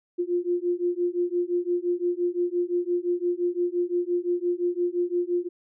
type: beating tone pair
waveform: sine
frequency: 349.2 / 355 Hz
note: F4 / F4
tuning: 0 / +28 cents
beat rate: 5.8 Hz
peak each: -26 dBFS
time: 0.18-5.49 s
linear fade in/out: 20 ms
effects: none